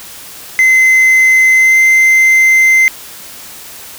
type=tone with pitch glide; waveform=triangle; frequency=2056 to 2075 Hz; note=C7 to C7; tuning=-31 to -15 cents; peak=-3 dBFS; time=0.59-2.88 s; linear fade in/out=0 ms; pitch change=+16 cents; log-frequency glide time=1.56-1.77 s; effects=white hiss -31 dBFS RMS until 3.98 s